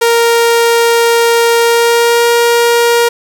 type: tone with pitch glide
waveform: sawtooth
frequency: 466.2 to 471.3 Hz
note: A#4 to A#4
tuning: 0 to +19 cents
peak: -3 dBFS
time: 0.01-3.09 s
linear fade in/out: 10 ms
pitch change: +19 cents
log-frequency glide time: 1.6-2.27 s
effects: none